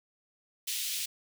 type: high-pass noise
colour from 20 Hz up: pink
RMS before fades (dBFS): -34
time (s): 0.67-1.06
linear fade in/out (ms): 10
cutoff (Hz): 2800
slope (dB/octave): 24
effects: none